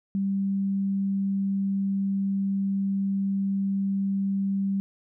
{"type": "tone", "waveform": "sine", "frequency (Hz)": 196, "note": "G3", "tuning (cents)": 0, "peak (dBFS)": -23, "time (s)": [0.15, 4.8], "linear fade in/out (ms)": 0, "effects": []}